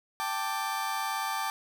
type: chord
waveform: 35% pulse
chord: G suspended second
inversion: none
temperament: just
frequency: 784 / 882 / 1176 Hz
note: G5 / A5 / D6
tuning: 0 / +4 / +2 cents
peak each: -34 / -32 / -32 dBFS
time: 0.2-1.5 s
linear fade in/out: 0 ms
effects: none